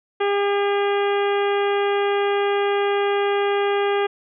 harmonic tone with a mistuned harmonic, 403.5 Hz, G#4, 50 cents flat, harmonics 1 / 2 / 3 / 4 / 5 / 6 / 7 / 8, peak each -19 / -25 / -29 / -31 / -33 / -35 / -36 / -37 dBFS, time 0.2-4.07 s, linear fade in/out 10 ms, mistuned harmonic 8, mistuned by +33 cents, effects none

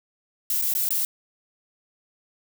violet noise with dropouts, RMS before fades -24 dBFS, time 0.5-1.05 s, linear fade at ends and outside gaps 1 ms, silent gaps 0.615-0.622 / 0.738-0.75 / 0.89-0.906 s, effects none

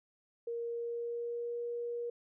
sine tone with pitch glide, 468.1 to 475.2 Hz, A#4 to A#4, +7 to +33 cents, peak -35 dBFS, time 0.47-2.1 s, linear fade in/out 5 ms, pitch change +26 cents, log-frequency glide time 0.6-1.59 s, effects none

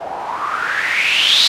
blue noise with low-pass filter sweep, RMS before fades -17 dBFS, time 0-1.48 s, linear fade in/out 10 ms, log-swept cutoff 660 to 4100 Hz, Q 6.6, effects none

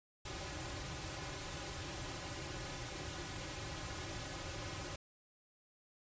pink noise with comb filter, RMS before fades -44 dBFS, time 0.25-4.96 s, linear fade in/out 5 ms, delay 4.4 ms, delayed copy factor -0.8, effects resampled to 16000 Hz

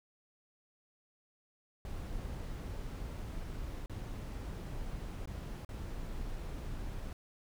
brown noise with dropouts, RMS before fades -41 dBFS, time 1.85-7.13 s, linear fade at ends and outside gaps 1 ms, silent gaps 3.86-3.896 / 5.257-5.274 / 5.649-5.69 s, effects none

